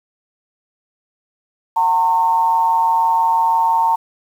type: tone with amplitude modulation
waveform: sine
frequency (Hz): 911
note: A#5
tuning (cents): -40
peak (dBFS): -9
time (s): 1.76-3.96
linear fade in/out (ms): 10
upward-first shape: sine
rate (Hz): 166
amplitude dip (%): 65
effects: 7-bit